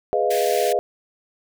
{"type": "chord", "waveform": "sine", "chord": "F half-diminished seventh", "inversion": "first", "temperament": "equal", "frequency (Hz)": [415.3, 493.9, 622.3, 698.5], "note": ["Ab4", "Cb5", "Eb5", "F5"], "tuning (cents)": [0, 0, 0, 0], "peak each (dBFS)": -23, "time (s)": [0.13, 0.79], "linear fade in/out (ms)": 0}
{"type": "high-pass noise", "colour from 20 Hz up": "pink", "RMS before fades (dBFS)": -31, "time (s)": [0.3, 0.73], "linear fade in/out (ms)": 10, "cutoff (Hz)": 1600, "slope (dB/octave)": 96}
{"effects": []}